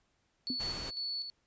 sine tone with tremolo, 4435 Hz, C#8, in tune, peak -34 dBFS, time 0.47-1.3 s, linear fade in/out 0 ms, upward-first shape square, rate 2 Hz, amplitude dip 50%
sine tone with exponential decay, 254.6 Hz, C4, 47 cents flat, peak -30 dBFS, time 0.5-0.6 s, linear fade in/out 2 ms, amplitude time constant 21 ms
pink noise, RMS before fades -42 dBFS, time 0.59-0.91 s, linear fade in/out 20 ms
effects pink hiss -75 dBFS RMS until 1.46 s + resampled to 16000 Hz

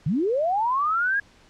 sine linear sweep, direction up, 127.5 to 1670 Hz, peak -20 dBFS, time 0.06-1.2 s, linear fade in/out 5 ms, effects pink hiss -55 dBFS RMS until 1.49 s + low-pass 6000 Hz 12 dB/octave

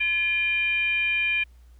sine tone with frequency modulation, 2400 Hz, D7, 37 cents sharp, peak -21 dBFS, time 0-1.44 s, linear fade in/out 10 ms, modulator 686 Hz, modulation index 0.51, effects added 60 Hz sine -48 dBFS peak until 1.79 s + pink hiss -66 dBFS RMS until 1.79 s

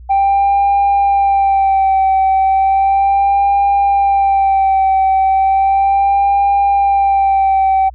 sine tone with vibrato, 784 Hz, G5, in tune, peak -7 dBFS, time 0.09-7.9 s, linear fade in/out 20 ms, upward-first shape sine, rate 0.35 Hz, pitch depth 34 cents each way, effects tanh soft clip ceiling -7 dBFS + added 60 Hz sine -32 dBFS peak until 7.94 s

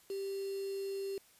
sine tone with quantisation, 392 Hz, G4, in tune, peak -36 dBFS, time 0.1-1.18 s, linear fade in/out 2 ms, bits 8, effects white hiss -64 dBFS RMS until 1.39 s + resampled to 32000 Hz

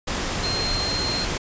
sine tone in noise, 4186 Hz, C8, in tune, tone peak -25 dBFS, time 0.43-1.25 s, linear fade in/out 10 ms, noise pink, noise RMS -26 dBFS, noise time 0.07-1.38 s, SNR -2 dB, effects resampled to 16000 Hz

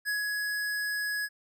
square tone with ADSR envelope, 1677 Hz, G#6, 16 cents sharp, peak -28 dBFS, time 0.05-1.29 s, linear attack 36 ms, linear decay 140 ms, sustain -2 dB, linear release 47 ms, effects none

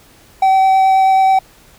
triangle tone with vibrato, 766 Hz, G5, 40 cents flat, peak -6 dBFS, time 0.42-1.39 s, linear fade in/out 5 ms, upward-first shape triangle, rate 9.3 Hz, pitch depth 10 cents each way, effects pink hiss -46 dBFS RMS until 1.78 s

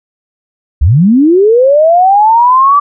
sine linear sweep, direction up, 58.2 to 1169 Hz, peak -3 dBFS, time 0.81-2.8 s, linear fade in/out 10 ms, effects none

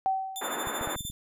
sine tone with exponential decay, 766 Hz, G5, 40 cents flat, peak -21 dBFS, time 0.06-0.75 s, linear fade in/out 0 ms, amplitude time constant 150 ms
15% pulse tone with tremolo, 3550 Hz, A7, 15 cents sharp, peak -26 dBFS, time 0.36-1.11 s, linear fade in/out 0 ms, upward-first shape sine, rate 13 Hz, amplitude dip 70%
white band-pass noise, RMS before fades -34 dBFS, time 0.41-0.96 s, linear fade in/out 5 ms, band 240 to 1600 Hz, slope 24 dB/octave
clicks, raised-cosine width 5 ms, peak -28 dBFS, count 7, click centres 0.672 / 0.812 / 0.874 / 0.962 / 1.008 / 1.051 / 1.1 s
effects none

